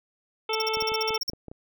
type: harmonic tone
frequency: 440 Hz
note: A4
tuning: in tune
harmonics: 1 / 2 / 3 / 5 / 6 / 7 / 8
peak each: -29 / -32 / -34 / -36 / -37 / -37 / -38 dBFS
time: 0.49-1.18 s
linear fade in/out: 5 ms
type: tone bursts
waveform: square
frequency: 5500 Hz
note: F8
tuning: 27 cents flat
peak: -26 dBFS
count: 12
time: 0.53-1.301 s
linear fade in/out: 5 ms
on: 23 ms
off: 45 ms
type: clicks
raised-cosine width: 2 ms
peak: -27 dBFS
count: 8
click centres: 0.771 / 0.824 / 0.919 / 1.106 / 1.297 / 1.334 / 1.483 / 1.515 s
effects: none